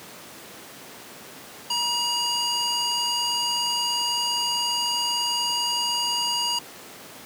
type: tone with band-pass filter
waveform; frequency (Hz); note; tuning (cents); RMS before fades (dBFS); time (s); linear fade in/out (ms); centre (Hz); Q
square; 955; A#5; +42; -25; 1.7-6.59; 5; 4600; 1.4
effects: pink hiss -42 dBFS RMS until 7.25 s + high-pass 200 Hz 12 dB/octave